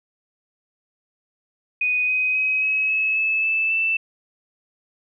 sine tone with pitch steps, 2489 / 2512 / 2535 / 2559 / 2583 / 2607 / 2631 / 2655 Hz, D#7 / D#7 / D#7 / D#7 / E7 / E7 / E7 / E7, 0 / +16 / +32 / +48 / -36 / -20 / -4 / +12 cents, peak -18 dBFS, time 1.81-3.97 s, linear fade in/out 5 ms, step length 270 ms, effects none

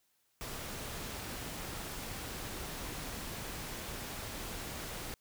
pink noise, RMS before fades -42 dBFS, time 0.41-5.14 s, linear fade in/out 0 ms, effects white hiss -75 dBFS RMS until 5.2 s

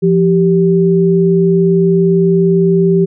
sine tone pair together, 172.38 / 390 Hz, F3 / G4, -22 / -9 cents, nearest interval octave + major second, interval 1413 cents, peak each -10 dBFS, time 0.02-3.06 s, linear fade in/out 20 ms, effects none

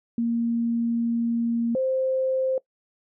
sine tone pair in turn, 233.1 / 523.3 Hz, A#3 / C5, 0 / 0 cents, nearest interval octave + major second, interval 1400 cents, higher second, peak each -21 / -21 dBFS, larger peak neither, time 0.18-1.75 / 1.75-2.58 s, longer first, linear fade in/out 2 ms, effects noise-tail reverb RT60 0.1 s tail -21 dB re dry

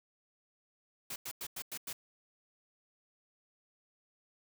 white noise bursts, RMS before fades -41 dBFS, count 6, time 1.1-1.93 s, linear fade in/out 5 ms, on 60 ms, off 94 ms, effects none

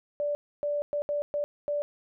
sine tone bursts at uneven times, 584 Hz, D5, 10 cents flat, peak -26 dBFS, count 6, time 0.2-0.35 / 0.63-0.82 / 0.93-1.02 / 1.09-1.22 / 1.34-1.44 / 1.68-1.82 s, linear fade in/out 0 ms, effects none

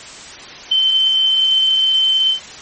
sine tone with ADSR envelope, 3082 Hz, G7, 30 cents flat, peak -8 dBFS, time 0.71-2.4 s, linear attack 11 ms, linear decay 3 ms, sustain -3 dB, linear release 99 ms, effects white hiss -34 dBFS RMS until 2.61 s + MP3 32 kbps

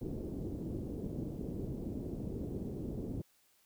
white low-pass noise, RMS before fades -40 dBFS, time 0.01-3.22 s, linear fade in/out 5 ms, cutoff 370 Hz, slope 24 dB/octave, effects white hiss -70 dBFS RMS until 3.65 s

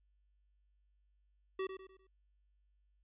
square tone with echo, 381.1 Hz, G4, 49 cents flat, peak -36 dBFS, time 1.59-1.67 s, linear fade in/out 5 ms, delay 100 ms, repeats 4, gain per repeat -8 dB, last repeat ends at 2.07 s, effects added 50 Hz sine -70 dBFS peak until 3.03 s + resampled to 8000 Hz

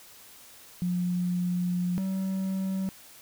sine / triangle tone pair in turn, 178.2 / 190.82 Hz, F3 / G3, +35 / -46 cents, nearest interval minor second, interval 119 cents, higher second, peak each -25 dBFS, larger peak neither, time 0.82-1.98 / 1.98-2.89 s, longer first, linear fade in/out 0 ms, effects white hiss -51 dBFS RMS until 3.21 s

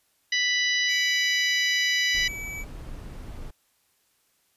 harmonic tone, 987.8 Hz, B5, in tune, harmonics 2 / 3 / 4 / 5 / 6, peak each -24 / -28 / -30 / -32 / -34 dBFS, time 0.32-2.28 s, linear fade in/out 5 ms
square tone, 2292 Hz, D7, 43 cents flat, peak -34 dBFS, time 0.87-2.65 s, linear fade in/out 50 ms
brown noise, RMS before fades -38 dBFS, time 2.14-3.51 s, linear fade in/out 10 ms
effects white hiss -68 dBFS RMS until 4.56 s + resampled to 32000 Hz

